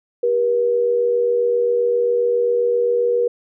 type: tone pair together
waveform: sine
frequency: 392 / 479.5 Hz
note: G4 / A#4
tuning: 0 / +49 cents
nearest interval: minor third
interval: 349 cents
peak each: -24 / -15 dBFS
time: 0.23-3.28 s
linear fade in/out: 5 ms
effects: none